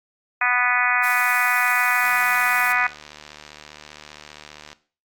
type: harmonic tone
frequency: 246.9 Hz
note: B3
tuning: in tune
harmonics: 3 / 4 / 5 / 6 / 7 / 8 / 9 / 10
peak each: -27 / -28 / -25 / -24 / -24 / -24 / -29 / -24 dBFS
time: 0.41-2.87 s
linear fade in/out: 5 ms
type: noise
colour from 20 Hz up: blue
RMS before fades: -33 dBFS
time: 1.03-2.73 s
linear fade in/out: 10 ms
type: click train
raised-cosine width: 0.2 ms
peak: -21 dBFS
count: 203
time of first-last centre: 2.04-4.73 s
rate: 75.1 Hz
effects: noise-tail reverb RT60 0.4 s tail -17 dB re dry + AAC 64 kbps